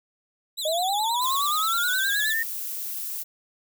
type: tone with vibrato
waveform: sawtooth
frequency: 3691 Hz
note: A#7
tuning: 18 cents flat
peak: -25 dBFS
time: 0.57-2.34 s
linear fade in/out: 20 ms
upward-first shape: sine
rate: 9.5 Hz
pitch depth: 170 cents each way
type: linear sweep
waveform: sine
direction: up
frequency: 606 to 1842 Hz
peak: -23 dBFS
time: 0.65-2.43 s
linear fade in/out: 5 ms
type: noise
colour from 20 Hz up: violet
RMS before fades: -32 dBFS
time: 1.21-3.24 s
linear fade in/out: 20 ms
effects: none